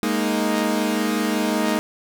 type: chord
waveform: sawtooth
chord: Ab suspended second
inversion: none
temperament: equal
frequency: 207.7 / 233.1 / 311.1 Hz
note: Ab3 / Bb3 / Eb4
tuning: 0 / 0 / 0 cents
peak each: -20 dBFS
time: 0.03-1.79 s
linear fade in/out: 0 ms
effects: none